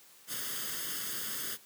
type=noise with comb filter; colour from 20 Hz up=white; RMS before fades=-37 dBFS; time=0.27-1.58 s; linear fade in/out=50 ms; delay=0.61 ms; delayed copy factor=+0.75; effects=white hiss -58 dBFS RMS until 1.65 s + high-pass 150 Hz 12 dB/octave